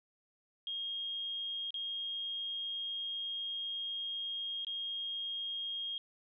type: tone with dropouts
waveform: sine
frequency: 3246 Hz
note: G#7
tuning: 40 cents flat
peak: -36 dBFS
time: 0.67-5.98 s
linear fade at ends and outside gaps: 1 ms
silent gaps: 1.706-1.742 / 4.648-4.668 s
effects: none